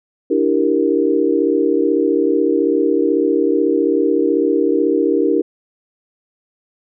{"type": "chord", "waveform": "sine", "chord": "E half-diminished seventh", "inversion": "third", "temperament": "equal", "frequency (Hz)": [293.7, 329.6, 392, 466.2], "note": ["D4", "E4", "G4", "Bb4"], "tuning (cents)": [0, 0, 0, 0], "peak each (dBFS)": -18, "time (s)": [0.3, 5.42], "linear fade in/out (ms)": 10, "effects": []}